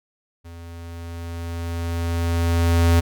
square tone with level ramp, 84.5 Hz, E2, 43 cents sharp, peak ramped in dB -38 to -13 dBFS, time 0.44-3.01 s, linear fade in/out 20 ms, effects none

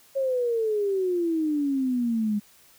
sine exponential sweep, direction down, 550 to 204.1 Hz, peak -22 dBFS, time 0.15-2.4 s, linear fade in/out 20 ms, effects white hiss -56 dBFS RMS until 2.78 s

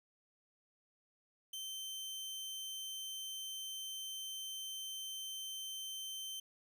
sawtooth tone, 3100 Hz, G7, 20 cents flat, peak -39 dBFS, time 1.53-6.4 s, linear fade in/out 5 ms, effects none

